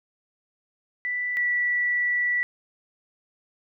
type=tone pair in turn; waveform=sine; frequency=1975.5 / 1956.2 Hz; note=B6 / B6; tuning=0 / -17 cents; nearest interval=unison; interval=17 cents; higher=first; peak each=-25 / -21 dBFS; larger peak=second; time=1.05-1.37 / 1.37-2.43 s; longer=second; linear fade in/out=0 ms; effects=none